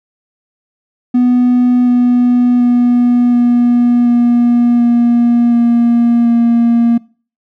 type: tone with pitch steps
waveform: triangle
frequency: 246.9 / 245.1 / 243.2 / 241.4 / 239.6 / 237.8 / 236 / 234.3 Hz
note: B3 / B3 / B3 / B3 / A#3 / A#3 / A#3 / A#3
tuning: 0 / -13 / -26 / -39 / +48 / +35 / +22 / +9 cents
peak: -4 dBFS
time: 1.14-6.98 s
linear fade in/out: 10 ms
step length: 730 ms
effects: noise-tail reverb RT60 0.4 s tail -24 dB re dry + tanh soft clip ceiling -1 dBFS